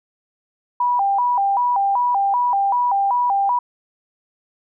sine tone with vibrato, 880 Hz, A5, in tune, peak -15 dBFS, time 0.8-3.59 s, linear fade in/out 5 ms, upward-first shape square, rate 2.6 Hz, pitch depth 180 cents each way, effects none

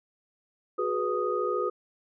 sine tone cluster, 366.5 / 419.9 / 493.2 / 1244 Hz, F#4 / G#4 / B4 / D#6, -16 / +19 / -2 / -1 cents, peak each -31 dBFS, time 0.78-1.7 s, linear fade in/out 10 ms, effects none

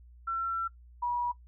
sine tone pair in turn, 1351 / 966.5 Hz, E6 / B5, +42 / -38 cents, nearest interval tritone, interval 580 cents, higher first, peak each -29 / -28 dBFS, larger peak second, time 0.27-0.68 / 1.02-1.32 s, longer first, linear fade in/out 10 ms, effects noise-tail reverb RT60 0.1 s tail -18 dB re dry + added 60 Hz sine -51 dBFS peak until 1.47 s

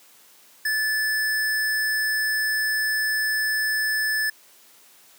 square tone, 1740 Hz, A6, 20 cents flat, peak -22 dBFS, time 0.65-4.3 s, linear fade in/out 5 ms, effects white hiss -53 dBFS RMS until 5.18 s + high-pass 200 Hz 12 dB/octave

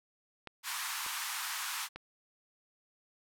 clicks, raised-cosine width 0.3 ms, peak -27 dBFS, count 3, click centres 0.473 / 1.064 / 1.96 s
pink band-pass noise, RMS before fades -38 dBFS, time 0.63-1.89 s, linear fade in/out 50 ms, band 900 to 15000 Hz, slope 48 dB/octave
effects none

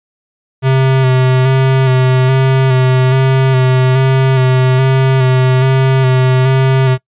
square tone with vibrato, 130.81 Hz, C3, in tune, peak -8 dBFS, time 0.62-6.98 s, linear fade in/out 50 ms, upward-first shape square, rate 1.2 Hz, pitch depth 23 cents each way, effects noise-tail reverb RT60 0.1 s tail -22 dB re dry + resampled to 8000 Hz

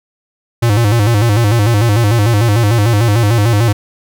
square tone with vibrato, 110 Hz, A2, in tune, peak -9 dBFS, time 0.62-3.73 s, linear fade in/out 10 ms, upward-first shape square, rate 6.7 Hz, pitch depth 120 cents each way, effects none

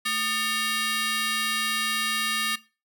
15% pulse ring-modulated tone, 1004 Hz, B5, 28 cents sharp, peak -14 dBFS, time 0.05-2.56 s, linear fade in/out 10 ms, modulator 784 Hz, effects noise-tail reverb RT60 0.3 s tail -18 dB re dry + high-pass 400 Hz 12 dB/octave

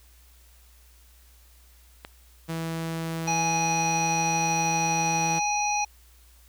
click, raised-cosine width 0.3 ms, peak -21 dBFS, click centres 2.049 s
sawtooth tone, 163.7 Hz, E3, 12 cents flat, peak -25 dBFS, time 2.48-5.4 s, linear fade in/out 20 ms
harmonic tone, 831 Hz, G#5, 1 cent sharp, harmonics 1 / 3 / 5 / 7, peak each -25 / -30 / -38 / -30 dBFS, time 3.27-5.85 s, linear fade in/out 10 ms
effects added 60 Hz sine -53 dBFS peak until 6.48 s + white hiss -59 dBFS RMS until 6.48 s

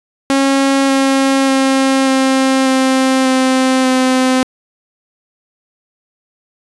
sawtooth tone with pitch steps, 272.8 / 270.3 / 267.8 / 265.3 / 262.9 / 260.5 / 258.1 Hz, C#4 / C#4 / C4 / C4 / C4 / C4 / C4, -28 / -44 / +40 / +24 / +8 / -7 / -23 cents, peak -6 dBFS, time 0.3-4.43 s, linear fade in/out 0 ms, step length 590 ms, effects resampled to 24000 Hz

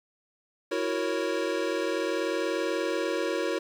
square chord, F# dominant seventh, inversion third, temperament equal, 329.6 / 370 / 466.2 / 554.4 Hz, E4 / F#4 / A#4 / C#5, 0 / 0 / 0 / 0 cents, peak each -33 dBFS, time 0.71-3.59 s, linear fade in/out 10 ms, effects low-pass 6000 Hz 12 dB/octave + 9-bit

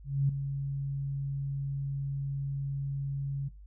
sine tone with ADSR envelope, 138.59 Hz, C#3, in tune, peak -21 dBFS, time 0.04-3.49 s, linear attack 250 ms, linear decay 5 ms, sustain -9 dB, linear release 14 ms, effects noise-tail reverb RT60 0.2 s tail -17 dB re dry + added 50 Hz sine -47 dBFS peak until 3.66 s

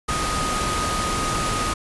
sine tone in noise, 1244.5 Hz, D#6, in tune, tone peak -25 dBFS, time 0.08-1.74 s, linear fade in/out 10 ms, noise pink, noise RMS -25 dBFS, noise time 0.08-1.74 s, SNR -3 dB, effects resampled to 24000 Hz

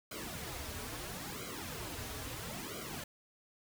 pink noise with flanger, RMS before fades -43 dBFS, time 0.11-3.04 s, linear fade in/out 5 ms, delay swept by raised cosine 1.1 to 5.8 ms, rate 0.75 Hz, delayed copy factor -0.95, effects none

